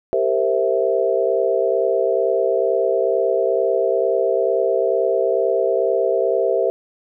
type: chord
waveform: sine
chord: C dominant seventh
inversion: second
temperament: equal with one note detuned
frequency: 392 / 461.1 / 523.3 / 659.3 Hz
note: G4 / Bb4 / C5 / E5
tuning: 0 / -19 / 0 / 0 cents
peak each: -21 dBFS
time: 0.13-6.7 s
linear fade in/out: 0 ms
effects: none